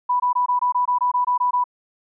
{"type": "tone bursts", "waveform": "sine", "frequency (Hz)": 987.8, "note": "B5", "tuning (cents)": 0, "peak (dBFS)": -16, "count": 12, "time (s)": [0.09, 1.641], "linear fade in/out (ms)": 10, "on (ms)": 110, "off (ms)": 21, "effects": []}